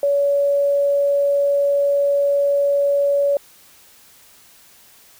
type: tone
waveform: sine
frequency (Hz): 566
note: C#5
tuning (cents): +36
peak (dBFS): -14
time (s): 0.03-3.37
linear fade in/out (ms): 2
effects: white hiss -49 dBFS RMS until 5.19 s